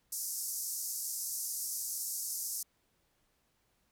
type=band-pass noise; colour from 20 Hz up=white; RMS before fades=-38 dBFS; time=0.12-2.63 s; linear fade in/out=5 ms; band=5200 to 14000 Hz; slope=48 dB/octave; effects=pink hiss -75 dBFS RMS until 3.91 s